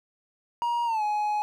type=tone with pitch glide; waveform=triangle; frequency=948 to 839.7 Hz; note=A#5 to G#5; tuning=+29 to +19 cents; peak=-22 dBFS; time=0.62-1.42 s; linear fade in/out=0 ms; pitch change=-210 cents; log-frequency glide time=0.85-1.03 s; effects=none